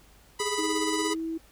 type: harmonic tone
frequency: 987.8 Hz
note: B5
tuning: in tune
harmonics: 1 / 2 / 3 / 4 / 5 / 6 / 7 / 8 / 9 / 10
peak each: -33 / -36 / -38 / -39 / -40 / -41 / -41 / -42 / -43 / -43 dBFS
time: 0.39-1.14 s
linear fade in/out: 10 ms
type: tone with tremolo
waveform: square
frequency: 415.3 Hz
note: G#4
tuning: in tune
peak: -28 dBFS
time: 0.4-1.15 s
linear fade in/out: 0 ms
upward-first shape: sine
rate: 17 Hz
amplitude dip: 80%
type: tone with pitch glide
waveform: sine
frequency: 316.4 to 325.7 Hz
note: D#4 to E4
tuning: +29 to -21 cents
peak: -29 dBFS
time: 0.58-1.38 s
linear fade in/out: 10 ms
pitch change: +50 cents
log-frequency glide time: 0.95-1.21 s
effects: added 50 Hz sine -58 dBFS peak until 1.51 s + pink hiss -58 dBFS RMS until 1.51 s